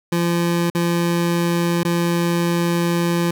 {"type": "tone with dropouts", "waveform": "25% pulse", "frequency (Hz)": 171.5, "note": "F3", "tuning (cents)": -31, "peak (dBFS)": -13, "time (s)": [0.12, 3.31], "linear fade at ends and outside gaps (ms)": 5, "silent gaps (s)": [[0.701, 0.749], [1.833, 1.849]], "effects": []}